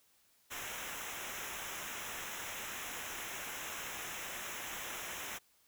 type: noise with comb filter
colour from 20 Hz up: pink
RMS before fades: -43 dBFS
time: 0.5-5.39 s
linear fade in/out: 20 ms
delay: 0.22 ms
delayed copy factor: -0.85
effects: white hiss -70 dBFS RMS until 5.67 s